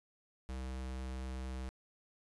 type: tone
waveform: square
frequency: 64.6 Hz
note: C2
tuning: 21 cents flat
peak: -40 dBFS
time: 0.49-1.69 s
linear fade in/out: 0 ms
effects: resampled to 24000 Hz